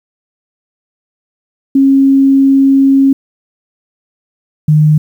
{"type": "tone pair in turn", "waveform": "sine", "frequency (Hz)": [271.9, 152.6], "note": ["C#4", "D#3"], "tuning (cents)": [-33, -33], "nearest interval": "minor seventh", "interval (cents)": 1000, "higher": "first", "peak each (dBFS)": -4, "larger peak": "neither", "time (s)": [[1.75, 3.13], [4.68, 4.98]], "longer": "first", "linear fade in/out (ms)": 5, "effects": ["7-bit"]}